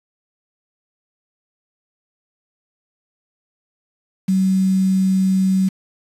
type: tone with quantisation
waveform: sine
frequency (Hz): 189.7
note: F#3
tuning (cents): +43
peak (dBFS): -13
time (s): 4.28-5.69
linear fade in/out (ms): 10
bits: 6
effects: resampled to 32000 Hz